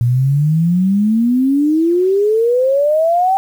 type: exponential sweep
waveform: sine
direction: up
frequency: 117.3 to 784 Hz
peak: -10 dBFS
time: 0.01-3.37 s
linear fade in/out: 0 ms
effects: 7-bit